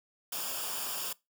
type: noise with comb filter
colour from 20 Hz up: white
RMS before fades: -36 dBFS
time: 0.32-1.13 s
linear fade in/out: 5 ms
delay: 0.49 ms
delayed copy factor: -0.7
effects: noise-tail reverb RT60 0.2 s tail -21 dB re dry